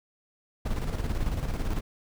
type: noise with tremolo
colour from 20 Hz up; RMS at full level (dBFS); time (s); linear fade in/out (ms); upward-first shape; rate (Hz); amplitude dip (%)
brown; -27; 0.65-1.81; 10; square; 18; 50
effects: none